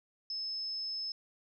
sine tone, 5220 Hz, E8, 18 cents flat, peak -35 dBFS, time 0.3-1.12 s, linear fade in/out 2 ms, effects none

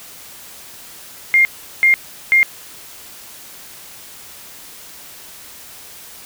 sine tone bursts, 2118 Hz, C7, 21 cents sharp, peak -8 dBFS, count 3, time 1.34-2.43 s, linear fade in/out 0 ms, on 110 ms, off 380 ms, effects white hiss -38 dBFS RMS until 6.25 s

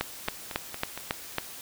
two click trains, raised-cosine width 0.3 ms, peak -19 / -10 dBFS, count 4 / 6, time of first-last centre 0.28-0.976 / 0.01-1.384 s, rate 4.31 / 3.64 Hz, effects white hiss -43 dBFS RMS until 1.61 s

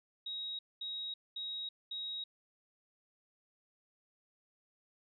sine tone bursts, 3798 Hz, A#7, 32 cents sharp, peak -38 dBFS, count 4, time 0.26-2.24 s, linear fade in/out 5 ms, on 330 ms, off 220 ms, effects none

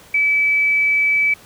sine tone, 2300 Hz, D7, 37 cents flat, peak -13 dBFS, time 0.14-1.34 s, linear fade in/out 5 ms, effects pink hiss -45 dBFS RMS until 1.45 s + high-pass 60 Hz 12 dB/octave

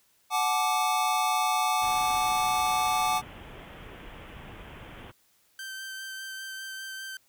square chord, D major, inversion first, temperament equal with one note detuned, 740 / 863.4 / 1174.7 Hz, F#5 / A5 / D6, 0 / -33 / 0 cents, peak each -29 dBFS, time 0.3-3.22 s, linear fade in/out 50 ms
pink low-pass noise, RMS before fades -45 dBFS, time 1.81-5.12 s, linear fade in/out 20 ms, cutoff 3400 Hz, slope 96 dB/octave
sawtooth tone with vibrato, 1555 Hz, G6, 14 cents flat, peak -33 dBFS, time 5.59-7.17 s, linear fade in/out 2 ms, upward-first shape sine, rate 5 Hz, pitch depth 11 cents each way
effects white hiss -66 dBFS RMS until 7.28 s

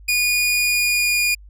sawtooth tone with pitch glide, 2449 to 2435 Hz, D#7 to D#7, -28 to -38 cents, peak -13 dBFS, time 0.08-1.35 s, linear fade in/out 10 ms, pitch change -10 cents, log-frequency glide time 0.52-1.19 s, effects added 50 Hz sine -40 dBFS peak until 1.49 s

